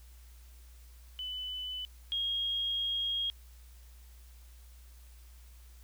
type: tone pair in turn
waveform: sine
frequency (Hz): 3002 / 3264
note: F#7 / G#7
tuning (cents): +24 / -31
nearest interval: minor second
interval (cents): 145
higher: second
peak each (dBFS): -36 / -30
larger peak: second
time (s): 1.19-1.85 / 2.12-3.3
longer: second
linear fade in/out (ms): 0
effects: added 60 Hz sine -51 dBFS peak until 5.83 s + white hiss -63 dBFS RMS until 5.83 s